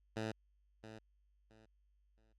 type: tone with echo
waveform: 10% pulse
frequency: 110 Hz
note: A2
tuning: in tune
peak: -30 dBFS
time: 0.16-0.32 s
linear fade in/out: 10 ms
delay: 670 ms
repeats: 3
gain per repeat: -12 dB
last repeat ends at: 2.33 s
effects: added 50 Hz sine -70 dBFS peak until 2.38 s + low-pass 6000 Hz 12 dB/octave